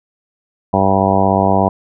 harmonic tone, 96.9 Hz, G2, 20 cents flat, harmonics 1 / 2 / 3 / 4 / 5 / 6 / 7 / 8 / 9 / 10, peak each -20 / -17 / -22 / -22 / -22 / -21 / -17 / -18 / -22 / -20 dBFS, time 0.73-1.69 s, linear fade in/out 5 ms, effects none

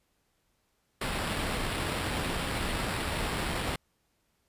pink noise with sample-and-hold, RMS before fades -32 dBFS, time 1.01-3.76 s, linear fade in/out 5 ms, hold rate 6300 Hz, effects pink hiss -74 dBFS RMS until 4.48 s + resampled to 32000 Hz

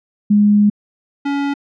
sine / square tone pair in turn, 207 / 282.1 Hz, G#3 / C#4, -5 / +30 cents, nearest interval perfect fourth, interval 535 cents, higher second, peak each -8 / -17 dBFS, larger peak first, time 0.3-0.7 / 1.25-1.54 s, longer first, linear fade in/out 10 ms, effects low-pass 3000 Hz 12 dB/octave

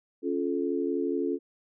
sine chord, Db augmented, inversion none, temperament equal with one note detuned, 277.2 / 349.2 / 433.7 Hz, Db4 / F4 / A4, 0 / 0 / -25 cents, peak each -30 / -30 / -31 dBFS, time 0.22-1.39 s, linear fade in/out 50 ms, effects none

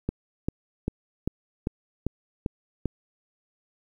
click train, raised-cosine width 3 ms, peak -13 dBFS, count 8, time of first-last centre 0.09-2.857 s, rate 2.53 Hz, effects 9-bit

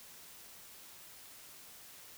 silence, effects white hiss -54 dBFS RMS until 2.17 s

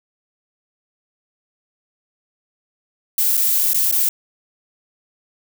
violet noise with dropouts, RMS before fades -17 dBFS, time 3.18-4.09 s, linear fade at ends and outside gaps 2 ms, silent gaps 3.37-3.375 / 3.734-3.744 / 3.914-3.924 s, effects none

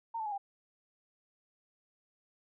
sine tone with pitch steps, 915 / 873.7 / 834.2 / 796.6 Hz, A#5 / A5 / G#5 / G5, -32 / -12 / +7 / +28 cents, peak -34 dBFS, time 0.14-0.38 s, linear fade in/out 10 ms, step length 60 ms, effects none

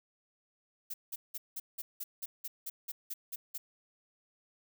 violet noise bursts, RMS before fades -39 dBFS, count 13, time 0.9-3.58 s, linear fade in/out 10 ms, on 40 ms, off 180 ms, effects none

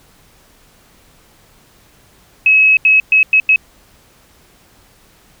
sine tone bursts at uneven times, 2568 Hz, E7, 46 cents flat, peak -6 dBFS, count 5, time 2.46-2.77 / 2.85-3 / 3.12-3.23 / 3.33-3.4 / 3.49-3.56 s, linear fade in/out 2 ms, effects pink hiss -49 dBFS RMS until 5.4 s

